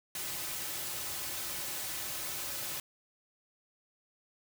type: noise with comb filter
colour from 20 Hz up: white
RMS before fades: -38 dBFS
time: 0.15-2.8 s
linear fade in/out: 2 ms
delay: 4.3 ms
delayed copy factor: -0.6
effects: none